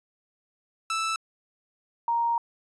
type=tone pair in turn; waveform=sawtooth / sine; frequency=1318.5 / 934.5 Hz; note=E6 / A#5; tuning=0 / +4 cents; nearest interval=tritone; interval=596 cents; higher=first; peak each=-22 dBFS; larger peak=neither; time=0.9-1.16 / 2.08-2.38 s; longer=second; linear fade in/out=2 ms; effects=resampled to 22050 Hz